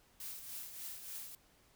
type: noise with tremolo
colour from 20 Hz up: blue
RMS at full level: -44 dBFS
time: 0.2-1.35 s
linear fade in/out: 2 ms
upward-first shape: triangle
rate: 3.4 Hz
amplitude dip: 60%
effects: pink hiss -68 dBFS RMS until 1.75 s